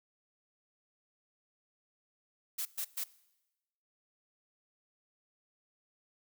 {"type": "noise bursts", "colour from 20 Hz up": "blue", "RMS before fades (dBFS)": -36, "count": 3, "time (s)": [2.58, 3.042], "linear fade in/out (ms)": 10, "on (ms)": 74, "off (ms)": 120, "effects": ["noise-tail reverb RT60 1.0 s tail -20 dB re dry"]}